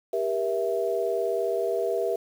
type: chord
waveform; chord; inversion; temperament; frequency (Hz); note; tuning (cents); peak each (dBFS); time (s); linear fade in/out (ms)
sine; E diminished; first; just; 395.6 / 474.7 / 659.3; G4 / Bb4 / E5; +16 / +31 / 0; -28; 0.13-2.16; 5
effects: 8-bit